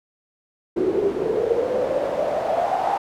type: noise with band-pass filter sweep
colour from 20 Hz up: pink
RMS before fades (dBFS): -22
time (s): 0.76-2.98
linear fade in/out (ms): 10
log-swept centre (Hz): 360 to 790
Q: 9.3
effects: none